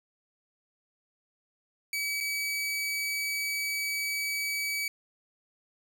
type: tone with dropouts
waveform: sawtooth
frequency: 2283 Hz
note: D7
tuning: 50 cents flat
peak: -26 dBFS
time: 1.93-4.88 s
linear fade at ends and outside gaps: 2 ms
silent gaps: 2.204-2.208 s
effects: none